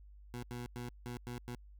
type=tone bursts at uneven times; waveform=20% pulse; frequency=121.5 Hz; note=B2; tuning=28 cents flat; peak=-36 dBFS; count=6; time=0.34-0.43 / 0.51-0.66 / 0.76-0.89 / 1.06-1.17 / 1.27-1.38 / 1.48-1.55 s; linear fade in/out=0 ms; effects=added 50 Hz sine -53 dBFS peak until 1.79 s